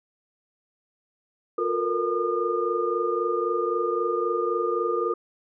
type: tone cluster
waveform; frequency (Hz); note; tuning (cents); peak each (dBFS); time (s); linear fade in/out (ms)
sine; 354.8 / 450.5 / 474.3 / 1214; F4 / A4 / A#4 / D#6; +27 / +41 / +30 / -43; -28; 1.58-5.14; 5
effects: none